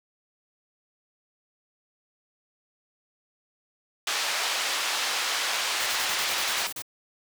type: band-pass noise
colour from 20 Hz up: white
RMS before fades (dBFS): -28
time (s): 4.07-6.67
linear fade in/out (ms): 2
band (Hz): 670 to 4700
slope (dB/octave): 12
type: noise bursts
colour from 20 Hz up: white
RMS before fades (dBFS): -35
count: 11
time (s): 5.8-6.822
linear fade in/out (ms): 5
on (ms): 62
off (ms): 34
effects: none